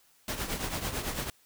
pink noise with tremolo, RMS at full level -31 dBFS, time 0.28-1.3 s, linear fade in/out 2 ms, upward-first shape triangle, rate 9 Hz, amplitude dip 70%, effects white hiss -64 dBFS RMS until 1.45 s

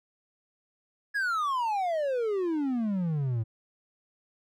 triangle exponential sweep, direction down, 1702 to 107.6 Hz, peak -24 dBFS, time 1.14-3.44 s, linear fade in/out 20 ms, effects none

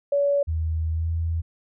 sine tone, 568 Hz, C#5, 42 cents sharp, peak -18 dBFS, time 0.12-0.43 s, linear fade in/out 5 ms
sine tone with pitch glide, 80.3 to 82.51 Hz, E2 to E2, -45 to +2 cents, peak -22 dBFS, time 0.47-1.42 s, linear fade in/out 20 ms, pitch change +47 cents, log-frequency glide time 0.92-1.09 s
effects none

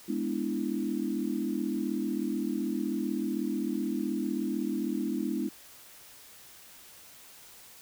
sine chord, E dominant seventh, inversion first, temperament equal, 207.7 / 246.9 / 293.7 / 329.6 Hz, G#3 / B3 / D4 / E4, 0 / 0 / 0 / 0 cents, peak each -34 dBFS, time 0.08-5.49 s, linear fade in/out 10 ms, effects white hiss -52 dBFS RMS until 7.81 s

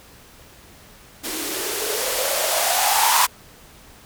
violet noise with band-pass filter sweep, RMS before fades -21 dBFS, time 1.23-3.27 s, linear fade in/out 20 ms, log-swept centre 290 to 1000 Hz, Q 6.9, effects pink hiss -47 dBFS RMS until 4.05 s

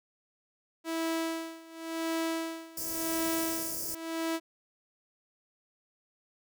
sawtooth tone with tremolo, 327.1 Hz, E4, 13 cents flat, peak -25 dBFS, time 0.84-4.4 s, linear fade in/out 50 ms, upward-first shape sine, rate 0.92 Hz, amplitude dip 90%
white band-stop noise, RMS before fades -36 dBFS, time 2.77-3.95 s, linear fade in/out 5 ms, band 670 to 4700 Hz, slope 96 dB/octave
effects none

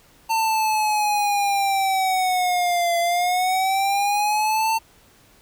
square linear two-way sweep, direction down then up, 900 to 682 to 900 Hz, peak -19 dBFS, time 0.29-4.79 s, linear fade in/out 20 ms, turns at 2.98 s, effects pink hiss -54 dBFS RMS until 5.41 s

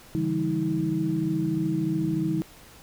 sine tone cluster, 142 / 165.2 / 198.9 / 318.6 Hz, C#3 / E3 / G3 / D#4, +42 / +4 / +25 / +41 cents, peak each -32 / -28 / -32 / -26 dBFS, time 0.15-2.42 s, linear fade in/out 0 ms, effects pink hiss -50 dBFS RMS until 2.82 s

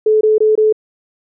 sine tone bursts, 431.8 Hz, A4, 33 cents flat, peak -8 dBFS, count 4, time 0.06-0.726 s, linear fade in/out 5 ms, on 150 ms, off 22 ms, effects none

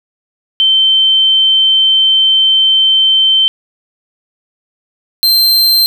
sine / 45% pulse tone pair in turn, 3100 / 4138 Hz, G7 / C8, -20 / -20 cents, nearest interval perfect fourth, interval 500 cents, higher second, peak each -6 dBFS, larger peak neither, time 0.6-3.48 / 5.23-5.86 s, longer first, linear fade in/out 0 ms, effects none

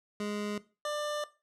25% pulse tone pair in turn, 207.7 / 594.6 Hz, G#3 / D5, 0 / +21 cents, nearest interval octave + tritone, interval 1821 cents, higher second, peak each -29 / -28 dBFS, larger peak second, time 0.2-0.58 / 0.85-1.24 s, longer second, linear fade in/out 2 ms, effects noise-tail reverb RT60 0.3 s tail -17 dB re dry + low-pass 9000 Hz 12 dB/octave

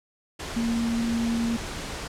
sine tone in noise, 231.7 Hz, A#3, 10 cents flat, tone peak -23 dBFS, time 0.56-1.57 s, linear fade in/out 10 ms, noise pink, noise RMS -34 dBFS, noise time 0.39-2.08 s, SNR +8 dB, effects low-pass 8000 Hz 12 dB/octave

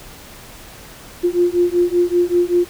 sine beating tone pair, 349 / 354.2 Hz, F4 / F4, -1 / +24 cents, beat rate 5.2 Hz, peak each -16 dBFS, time 1.23-2.65 s, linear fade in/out 20 ms, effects pink hiss -39 dBFS RMS until 2.69 s

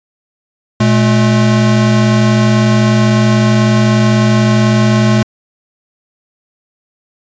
square tone pair together, 118.53 / 214.7 Hz, A#2 / A3, +29 / -42 cents, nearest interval minor seventh, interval 1029 cents, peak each -11 dBFS, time 0.8-5.23 s, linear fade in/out 5 ms, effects resampled to 16000 Hz

